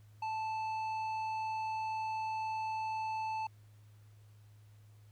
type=tone with tanh clipping; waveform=triangle; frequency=878 Hz; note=A5; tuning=4 cents flat; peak=-36 dBFS; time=0.22-3.47 s; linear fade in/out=5 ms; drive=13 dB; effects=added 105 Hz sine -56 dBFS peak until 5.11 s + pink hiss -71 dBFS RMS until 5.11 s